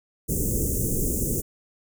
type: band-stop noise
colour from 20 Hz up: pink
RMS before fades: -25 dBFS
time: 0.28-1.42 s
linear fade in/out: 20 ms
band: 480 to 6700 Hz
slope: 48 dB/octave
effects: none